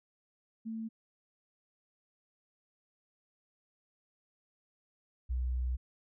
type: tone pair in turn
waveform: sine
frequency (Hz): 223.4 / 62.45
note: A3 / B1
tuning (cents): +27 / +20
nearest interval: octave + minor seventh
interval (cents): 2207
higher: first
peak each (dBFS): -36 / -30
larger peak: second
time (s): 0.65-0.89 / 5.29-5.77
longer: second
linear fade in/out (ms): 20
effects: none